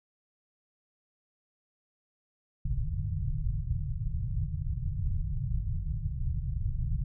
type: low-pass noise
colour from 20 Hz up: pink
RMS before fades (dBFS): -31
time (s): 2.65-7.04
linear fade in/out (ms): 5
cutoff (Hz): 160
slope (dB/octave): 96
effects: none